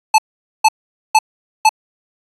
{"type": "tone bursts", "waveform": "square", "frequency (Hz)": 870, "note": "A5", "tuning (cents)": -20, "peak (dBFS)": -7, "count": 4, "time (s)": [0.14, 1.692], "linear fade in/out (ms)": 5, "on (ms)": 43, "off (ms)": 460, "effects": ["resampled to 24000 Hz"]}